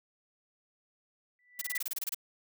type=tone with exponential growth; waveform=sine; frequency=1975.5 Hz; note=B6; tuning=in tune; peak=-31 dBFS; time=1.39-1.78 s; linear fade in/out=1 ms; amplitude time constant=83 ms
type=noise bursts; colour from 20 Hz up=blue; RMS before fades=-34 dBFS; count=11; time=1.59-2.146 s; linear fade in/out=5 ms; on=26 ms; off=27 ms
effects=none